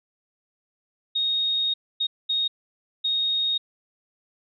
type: tone bursts at uneven times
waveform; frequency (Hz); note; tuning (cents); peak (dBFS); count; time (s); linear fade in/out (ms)
sine; 3729; A#7; 0; -21; 4; 1.15-1.74 / 2-2.07 / 2.29-2.48 / 3.04-3.58; 10
effects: none